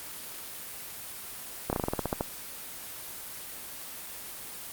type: slowing click train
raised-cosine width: 1 ms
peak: -13 dBFS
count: 11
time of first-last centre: 1.7-2.209 s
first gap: 29 ms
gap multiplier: 1.12
effects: white hiss -41 dBFS RMS until 4.72 s + Opus 24 kbps